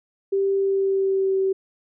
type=tone with pitch glide; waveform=sine; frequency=392 to 383.9 Hz; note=G4 to G4; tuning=0 to -36 cents; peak=-18 dBFS; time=0.32-1.53 s; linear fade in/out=10 ms; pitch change=-36 cents; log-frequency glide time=0.55-1.37 s; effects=none